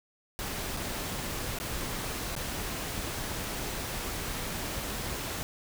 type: noise with dropouts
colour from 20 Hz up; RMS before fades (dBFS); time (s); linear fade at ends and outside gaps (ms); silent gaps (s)
pink; -35; 0.39-5.43; 0; 0.766-0.771 / 1.587-1.6 / 2.352-2.364
effects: none